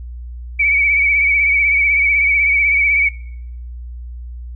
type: tone with vibrato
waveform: sine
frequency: 2271 Hz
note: C#7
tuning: 41 cents sharp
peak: -11 dBFS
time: 0.59-3.09 s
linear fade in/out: 10 ms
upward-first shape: sine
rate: 16 Hz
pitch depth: 48 cents each way
effects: noise-tail reverb RT60 0.7 s tail -20 dB re dry + added 60 Hz sine -27 dBFS peak until 4.55 s